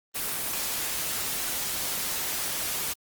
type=noise with amplitude modulation; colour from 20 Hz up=white; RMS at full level=-29 dBFS; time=0.14-2.94 s; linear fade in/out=20 ms; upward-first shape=sine; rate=139 Hz; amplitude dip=25%; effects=Opus 24 kbps